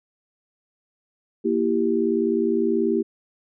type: chord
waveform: sine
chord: E diminished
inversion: second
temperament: equal with one note detuned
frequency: 233.1 / 331.9 / 392 Hz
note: Bb3 / E4 / G4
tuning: 0 / +12 / 0 cents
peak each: -24 / -23 / -22 dBFS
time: 1.44-3.03 s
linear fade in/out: 20 ms
effects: none